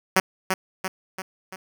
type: tone with echo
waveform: 5% pulse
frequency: 188.3 Hz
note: F#3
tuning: 31 cents sharp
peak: -4 dBFS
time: 0.16-0.2 s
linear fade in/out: 5 ms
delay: 340 ms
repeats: 4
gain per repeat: -5 dB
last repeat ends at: 1.56 s
effects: none